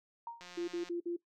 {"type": "tone with exponential decay", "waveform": "sine", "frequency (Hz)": 932.3, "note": "A#5", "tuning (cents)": 0, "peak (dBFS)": -37, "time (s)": [0.27, 0.52], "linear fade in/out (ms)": 2, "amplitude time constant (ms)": 54}
{"type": "click train", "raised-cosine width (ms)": 0.2, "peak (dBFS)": -33, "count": 86, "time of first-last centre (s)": [0.41, 0.888], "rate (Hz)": 178}
{"type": "tone bursts", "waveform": "sine", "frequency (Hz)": 345.3, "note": "F4", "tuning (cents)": -20, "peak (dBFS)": -33, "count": 4, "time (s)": [0.57, 1.166], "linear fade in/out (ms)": 10, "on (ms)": 110, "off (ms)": 52}
{"effects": ["noise-tail reverb RT60 0.1 s tail -18 dB re dry"]}